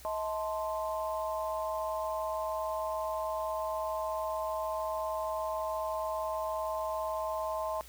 sine chord, A diminished, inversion second, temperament equal with one note detuned, 637.5 / 880 / 1046.5 Hz, Eb5 / A5 / C6, +42 / 0 / 0 cents, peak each -34 / -38 / -37 dBFS, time 0.05-7.81 s, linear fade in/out 0 ms, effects added 60 Hz sine -53 dBFS peak until 7.88 s + white hiss -54 dBFS RMS until 7.88 s

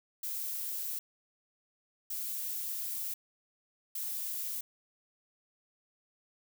violet noise bursts at uneven times, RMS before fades -37 dBFS, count 3, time 0.23-0.99 / 2.1-3.14 / 3.95-4.61 s, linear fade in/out 5 ms, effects none

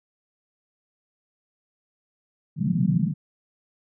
white band-pass noise, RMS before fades -22 dBFS, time 2.56-3.14 s, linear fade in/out 50 ms, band 140 to 190 Hz, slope 48 dB/octave, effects none

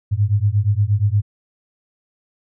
sine beating tone pair, 99 / 107.5 Hz, G2 / A2, +18 / -40 cents, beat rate 8.5 Hz, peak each -17 dBFS, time 0.11-1.22 s, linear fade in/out 20 ms, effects none

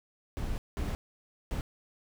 brown noise bursts at uneven times, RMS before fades -33 dBFS, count 3, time 0.37-0.58 / 0.77-0.95 / 1.51-1.61 s, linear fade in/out 0 ms, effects none

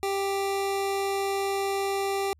25% pulse tone, 393.6 Hz, G4, 7 cents sharp, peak -22 dBFS, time 0.03-2.33 s, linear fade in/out 0 ms, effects added 76 Hz sine -56 dBFS peak until 2.39 s + resampled to 32000 Hz

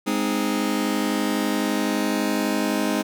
sawtooth chord, Ab major, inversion none, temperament just, 207.7 / 259.6 / 311.5 Hz, Ab3 / C4 / Eb4, 0 / -13 / +2 cents, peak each -21 / -22 / -21 dBFS, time 0.06-3.03 s, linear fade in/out 20 ms, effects none

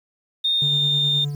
sine tone with pitch glide, 3665 to 3629 Hz, A#7 to A#7, -30 to -47 cents, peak -17 dBFS, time 0.44-1.25 s, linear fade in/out 10 ms, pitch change -17 cents, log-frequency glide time 0.54-0.73 s
triangle tone with tremolo, 144.7 Hz, D3, 25 cents flat, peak -20 dBFS, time 0.62-1.35 s, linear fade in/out 2 ms, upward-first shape sine, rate 9.6 Hz, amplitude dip 40%
effects tanh soft clip ceiling -9 dBFS + 8-bit

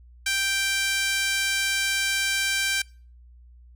5% pulse tone with high-pass filter, 784 Hz, G5, in tune, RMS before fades -25 dBFS, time 0.26-2.82 s, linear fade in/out 5 ms, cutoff 1800 Hz, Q 3.9, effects noise-tail reverb RT60 0.4 s tail -25 dB re dry + added 60 Hz sine -47 dBFS peak until 3.75 s

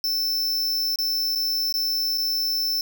square tone with dropouts, 5320 Hz, E8, 15 cents sharp, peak -22 dBFS, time 0.04-2.81 s, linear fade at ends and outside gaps 1 ms, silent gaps 0.958-0.987 / 1.351-1.357 / 1.725-1.74 / 2.176-2.181 s, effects none

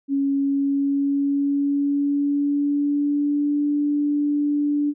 sine tone with pitch glide, 277.2 to 291.7 Hz, C#4 to D4, 0 to -12 cents, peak -18 dBFS, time 0.08-4.94 s, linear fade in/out 50 ms, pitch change +88 cents, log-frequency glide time 0.34-3.66 s, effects none

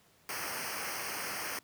pink noise with comb filter, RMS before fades -38 dBFS, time 0.29-1.59 s, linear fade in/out 2 ms, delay 0.27 ms, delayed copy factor -0.9, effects pink hiss -65 dBFS RMS until 1.63 s + high-pass 80 Hz 12 dB/octave

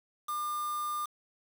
triangle tone with quantisation, 1200 Hz, D6, 37 cents sharp, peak -30 dBFS, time 0.28-1.06 s, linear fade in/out 10 ms, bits 7, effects none

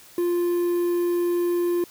triangle tone with quantisation, 348.9 Hz, F4, 2 cents flat, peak -18 dBFS, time 0.18-1.84 s, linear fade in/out 2 ms, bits 7, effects white hiss -49 dBFS RMS until 1.9 s

